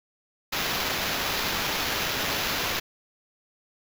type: noise with sample-and-hold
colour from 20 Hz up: white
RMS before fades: -28 dBFS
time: 0.52-2.8 s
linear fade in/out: 10 ms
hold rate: 8820 Hz
effects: none